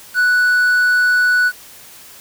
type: tone with quantisation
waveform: triangle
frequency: 1480 Hz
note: F#6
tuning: in tune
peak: -9 dBFS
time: 0.14-1.52 s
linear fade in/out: 50 ms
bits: 6
effects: white hiss -40 dBFS RMS until 2.2 s